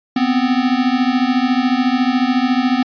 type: beating tone pair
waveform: square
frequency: 246.9 / 260.9 Hz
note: B3 / C4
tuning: 0 / -5 cents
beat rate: 14 Hz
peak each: -17 dBFS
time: 0.16-2.83 s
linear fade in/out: 5 ms
effects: resampled to 11025 Hz